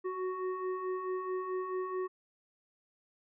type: tone with frequency modulation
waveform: sine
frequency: 372.3 Hz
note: F#4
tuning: 11 cents sharp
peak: -33 dBFS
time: 0.04-2.08 s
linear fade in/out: 20 ms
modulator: 740 Hz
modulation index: 1
effects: none